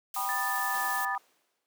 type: noise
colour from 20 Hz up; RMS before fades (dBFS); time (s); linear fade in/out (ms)
blue; -37; 0.14-1.05; 2
type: chord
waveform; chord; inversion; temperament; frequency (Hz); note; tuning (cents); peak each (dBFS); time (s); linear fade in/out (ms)
sine; G augmented; none; just; 784 / 980 / 1225; G5 / B5 / D#6; 0 / -14 / -27; -34; 0.16-1.18; 5
type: tone with pitch glide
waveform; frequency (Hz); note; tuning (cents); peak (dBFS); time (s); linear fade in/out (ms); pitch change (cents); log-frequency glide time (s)
sine; 1760 to 1744.8; A6 to A6; 0 to -15; -32; 0.29-1.15; 0; -15; 0.42-0.94
type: noise with exponential decay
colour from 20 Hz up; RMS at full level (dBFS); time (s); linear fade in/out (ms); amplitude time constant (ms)
pink; -42; 0.74-1.66; 0; 200
effects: high-pass 400 Hz 12 dB/octave